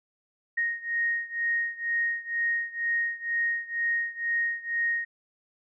sine beating tone pair, 1864.7 / 1866.8 Hz, A#6 / A#6, 0 / +2 cents, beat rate 2.1 Hz, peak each -28 / -30 dBFS, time 0.57-5.05 s, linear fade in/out 10 ms, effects none

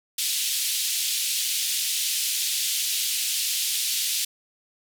pink band-pass noise, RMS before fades -26 dBFS, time 0.18-4.25 s, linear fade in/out 5 ms, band 3000 to 15000 Hz, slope 24 dB/octave, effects none

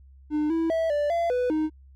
triangle tone with pitch steps, 301.5 / 327.7 / 653 / 586 / 680 / 496 / 310.6 Hz, D4 / E4 / E5 / D5 / F5 / B4 / D#4, +46 / -10 / -17 / -4 / -46 / +7 / -3 cents, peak -20 dBFS, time 0.3-1.7 s, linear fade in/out 50 ms, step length 200 ms, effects added 67 Hz sine -48 dBFS peak until 1.95 s

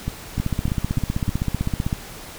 two click trains, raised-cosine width 5 ms, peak -9 / -11 dBFS, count 25 / 5, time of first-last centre 0.4-1.929 / 0.08-1.281 s, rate 15.7 / 3.33 Hz, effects pink hiss -38 dBFS RMS until 2.38 s

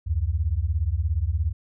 sine beating tone pair, 71 / 88 Hz, C#2 / F2, +42 / +14 cents, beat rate 17 Hz, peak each -24 dBFS, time 0.06-1.53 s, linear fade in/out 20 ms, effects none

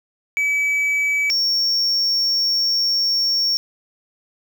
triangle tone pair in turn, 2290 / 5499 Hz, D7 / F8, -44 / -28 cents, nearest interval octave + minor third, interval 1516 cents, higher second, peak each -15 dBFS, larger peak neither, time 0.37-1.3 / 1.3-3.57 s, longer second, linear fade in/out 0 ms, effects none

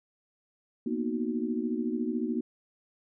sine chord, B major seventh, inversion third, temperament equal, 233.1 / 246.9 / 311.1 / 370 Hz, A#3 / B3 / D#4 / F#4, 0 / 0 / 0 / 0 cents, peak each -32 / -33 / -34 / -36 dBFS, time 0.86-2.41 s, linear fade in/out 5 ms, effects none

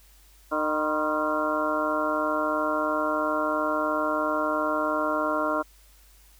harmonic tone with a mistuned harmonic, 153.1 Hz, D#3, 28 cents flat, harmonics 2 / 3 / 4 / 5 / 6 / 7 / 8 / 9, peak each -30 / -36 / -28 / -39 / -34 / -30 / -36 / -30 dBFS, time 0.51-5.63 s, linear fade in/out 20 ms, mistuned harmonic 6, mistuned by +92 cents, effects added 50 Hz sine -54 dBFS peak until 6.39 s + white hiss -58 dBFS RMS until 6.39 s

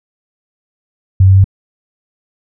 sine tone with pitch steps, 94.9 / 95.73 / 96.56 Hz, F#2 / G2 / G2, +44 / -41 / -26 cents, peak -3 dBFS, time 1.2-1.443 s, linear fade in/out 5 ms, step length 81 ms, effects none

